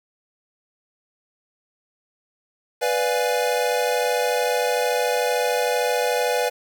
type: chord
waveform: square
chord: B diminished seventh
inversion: none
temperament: equal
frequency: 493.9 / 587.3 / 698.5 / 830.6 Hz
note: B4 / D5 / F5 / Ab5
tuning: 0 / 0 / 0 / 0 cents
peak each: -23 / -27 / -28 / -28 dBFS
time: 2.81-6.5 s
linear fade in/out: 20 ms
effects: 8-bit